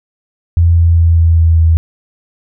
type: tone with pitch steps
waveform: sine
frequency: 84.7 / 84.07 / 83.44 / 82.81 / 82.19 / 81.58 Hz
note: E2 / E2 / E2 / E2 / E2 / E2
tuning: +48 / +35 / +22 / +8 / -5 / -17 cents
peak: -5 dBFS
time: 0.57-1.77 s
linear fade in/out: 0 ms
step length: 200 ms
effects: none

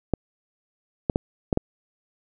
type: clicks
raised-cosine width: 2 ms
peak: -7 dBFS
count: 5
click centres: 0.137 / 1.098 / 1.159 / 1.528 / 1.574 s
effects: none

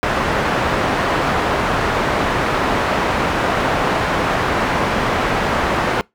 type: low-pass noise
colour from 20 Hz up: white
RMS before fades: -18 dBFS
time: 0.03-6.01 s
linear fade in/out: 0 ms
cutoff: 1300 Hz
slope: 12 dB/octave
effects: noise-tail reverb RT60 0.2 s tail -24 dB re dry

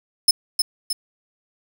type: tone with echo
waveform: sawtooth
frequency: 5210 Hz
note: E8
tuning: 21 cents flat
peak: -8 dBFS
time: 0.28-0.31 s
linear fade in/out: 5 ms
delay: 310 ms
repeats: 2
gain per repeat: -5 dB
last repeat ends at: 0.93 s
effects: 7-bit

